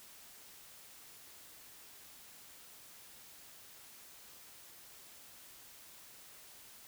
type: silence
effects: white hiss -56 dBFS RMS until 6.87 s